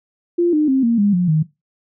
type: tone with pitch steps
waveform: sine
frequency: 346.5 / 303.4 / 265.6 / 232.6 / 203.7 / 178.33 / 156.14 Hz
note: F4 / D#4 / C4 / A#3 / G#3 / F3 / D#3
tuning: -14 / -44 / +26 / -4 / -33 / +36 / +6 cents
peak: -12 dBFS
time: 0.38-1.43 s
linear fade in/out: 10 ms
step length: 150 ms
effects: noise-tail reverb RT60 0.2 s tail -17 dB re dry